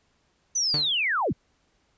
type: linear sweep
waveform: sine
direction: down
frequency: 6130 to 54 Hz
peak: -22 dBFS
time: 0.55-1.33 s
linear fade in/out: 10 ms
type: tone with exponential decay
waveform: sawtooth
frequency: 148.6 Hz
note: D3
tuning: 21 cents sharp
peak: -23 dBFS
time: 0.74-0.96 s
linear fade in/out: 0 ms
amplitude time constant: 46 ms
effects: pink hiss -68 dBFS RMS until 1.97 s + resampled to 16000 Hz